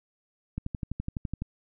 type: click train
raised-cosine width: 5 ms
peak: -19 dBFS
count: 11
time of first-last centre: 0.58-1.42 s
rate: 11.9 Hz
effects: none